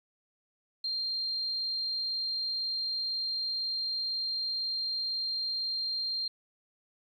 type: tone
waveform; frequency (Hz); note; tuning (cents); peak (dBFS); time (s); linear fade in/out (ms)
sine; 4186; C8; 0; -30; 0.84-6.28; 5
effects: 11-bit